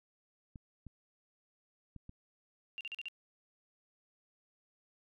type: clicks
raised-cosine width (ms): 5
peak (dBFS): -36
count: 4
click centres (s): 0.558 / 0.867 / 1.963 / 2.094
type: tone bursts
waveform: sine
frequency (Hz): 2777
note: F7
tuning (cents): -10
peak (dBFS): -39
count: 5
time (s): 2.78-3.084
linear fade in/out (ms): 0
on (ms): 28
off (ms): 41
effects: none